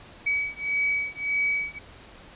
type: beating tone pair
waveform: sine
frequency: 2273 / 2274.7 Hz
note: C#7 / C#7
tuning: +43 / +44 cents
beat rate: 1.7 Hz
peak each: -27 dBFS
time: 0.26-1.79 s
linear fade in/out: 10 ms
effects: pink hiss -48 dBFS RMS until 2.35 s + resampled to 8000 Hz